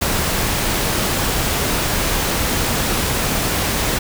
pink noise, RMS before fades -19 dBFS, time 0.01-3.99 s, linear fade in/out 10 ms, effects none

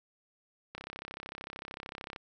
click train, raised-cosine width 0.3 ms, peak -25 dBFS, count 48, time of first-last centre 0.75-2.161 s, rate 33.3 Hz, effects none

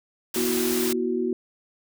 white noise, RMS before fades -29 dBFS, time 0.34-0.93 s, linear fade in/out 5 ms
sine chord, B suspended fourth, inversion none, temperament equal with one note detuned, 240.7 / 329.6 / 370 Hz, B3 / E4 / F#4, -44 / 0 / 0 cents, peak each -27 / -30 / -25 dBFS, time 0.36-1.33 s, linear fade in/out 2 ms
effects none

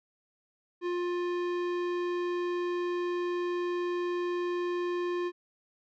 sine tone with tanh clipping, 352.8 Hz, F4, 18 cents sharp, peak -31 dBFS, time 0.81-5.32 s, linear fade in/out 50 ms, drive 17 dB, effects none

